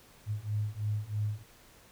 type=beating tone pair; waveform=sine; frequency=103.83 / 106.93 Hz; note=G#2 / A2; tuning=0 / -49 cents; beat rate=3.1 Hz; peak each=-34 / -33 dBFS; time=0.26-1.44 s; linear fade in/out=50 ms; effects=pink hiss -58 dBFS RMS until 1.91 s